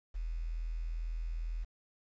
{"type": "tone with quantisation", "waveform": "sine", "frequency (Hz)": 41.09, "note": "E1", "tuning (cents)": -5, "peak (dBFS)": -34, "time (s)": [0.14, 1.65], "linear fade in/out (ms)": 20, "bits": 10, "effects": ["resampled to 16000 Hz"]}